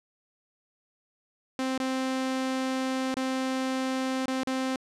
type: tone with dropouts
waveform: sawtooth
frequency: 261.6 Hz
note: C4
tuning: in tune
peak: -23 dBFS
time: 1.59-4.76 s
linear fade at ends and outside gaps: 1 ms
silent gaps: 1.778-1.8 / 3.142-3.168 / 4.257-4.28 / 4.434-4.472 s
effects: low-pass 8000 Hz 12 dB/octave